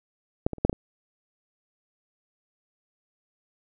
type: clicks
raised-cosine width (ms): 2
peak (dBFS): -8 / -17 / -29 / -6 / -9 / -19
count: 6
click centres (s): 0.465 / 0.533 / 0.583 / 0.65 / 0.696 / 0.729
effects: none